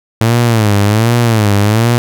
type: tone with vibrato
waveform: sawtooth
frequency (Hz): 110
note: A2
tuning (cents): 0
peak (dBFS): -4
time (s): 0.21-1.98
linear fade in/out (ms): 0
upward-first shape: sine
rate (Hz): 1.3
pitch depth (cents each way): 150
effects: none